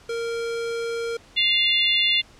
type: tone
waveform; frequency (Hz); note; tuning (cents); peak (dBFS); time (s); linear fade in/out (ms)
square; 463.9; A#4; -8; -26; 0.09-1.17; 5
type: harmonic tone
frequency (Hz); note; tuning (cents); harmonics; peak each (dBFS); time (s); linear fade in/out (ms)
698.5; F5; 0; 3 / 4 / 5 / 6; -25 / -21 / -21 / -29; 1.36-2.22; 20
effects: pink hiss -51 dBFS RMS until 2.39 s + low-pass 7000 Hz 12 dB/octave